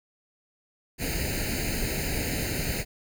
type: noise with comb filter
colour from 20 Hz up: pink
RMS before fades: -29 dBFS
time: 0.98-2.85 s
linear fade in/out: 50 ms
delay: 0.44 ms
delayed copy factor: +0.95
effects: none